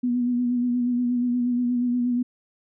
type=tone with vibrato; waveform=sine; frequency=244.5 Hz; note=B3; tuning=17 cents flat; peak=-20 dBFS; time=0.03-2.23 s; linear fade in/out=10 ms; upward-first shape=sine; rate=8.4 Hz; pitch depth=31 cents each way; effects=none